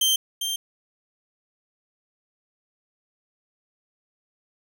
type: tone pair in turn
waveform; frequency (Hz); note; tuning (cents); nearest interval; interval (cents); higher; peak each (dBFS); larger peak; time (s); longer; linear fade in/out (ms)
sawtooth; 3136 / 3163; G7 / G7; 0 / +15; unison; 15; second; -15 / -22; first; 0.01-0.16 / 0.41-0.56; neither; 5
effects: none